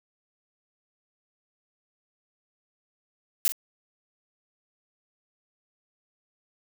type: noise with echo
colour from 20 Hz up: blue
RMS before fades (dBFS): -22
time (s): 3.45-3.48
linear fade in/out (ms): 0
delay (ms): 41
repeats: 1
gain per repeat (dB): -11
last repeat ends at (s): 3.521
effects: none